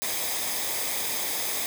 white noise with comb filter, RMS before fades -29 dBFS, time 0.02-1.66 s, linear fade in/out 0 ms, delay 0.7 ms, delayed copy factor -0.55, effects none

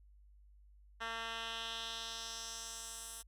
10% pulse tone with band-pass filter sweep, 227.7 Hz, A#3, 40 cents flat, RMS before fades -44 dBFS, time 1-3.23 s, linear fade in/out 20 ms, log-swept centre 2000 to 10000 Hz, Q 1.9, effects added 50 Hz sine -59 dBFS peak until 3.27 s

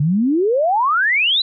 sine exponential sweep, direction up, 138.59 to 4075 Hz, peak -13 dBFS, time 0-1.42 s, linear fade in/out 5 ms, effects none

